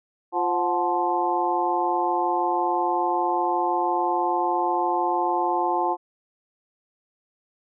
harmonic tone with a mistuned harmonic, 174.61 Hz, F3, in tune, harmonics 2 / 3 / 4 / 5 / 6, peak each -27 / -33 / -26 / -24 / -29 dBFS, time 0.32-5.97 s, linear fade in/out 50 ms, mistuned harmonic 4, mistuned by +69 cents, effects none

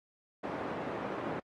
pink band-pass noise, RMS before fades -38 dBFS, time 0.43-1.4 s, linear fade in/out 10 ms, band 230 to 1100 Hz, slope 12 dB/octave, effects high-pass 80 Hz 12 dB/octave + AAC 32 kbps

